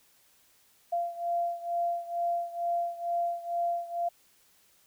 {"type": "beating tone pair", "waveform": "sine", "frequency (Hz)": [689, 691.2], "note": ["F5", "F5"], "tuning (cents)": [-24, -18], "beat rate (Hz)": 2.2, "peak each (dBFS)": [-30, -33], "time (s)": [0.92, 4.09], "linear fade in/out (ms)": 10, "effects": ["white hiss -64 dBFS RMS until 4.86 s"]}